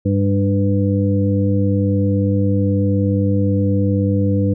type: harmonic tone with a mistuned harmonic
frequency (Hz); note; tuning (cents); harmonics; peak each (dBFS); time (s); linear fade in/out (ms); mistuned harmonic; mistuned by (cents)
99; G2; +18; 1 / 2 / 3 / 5; -16 / -19 / -21 / -23; 0.05-4.54; 10; 1; +22
effects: none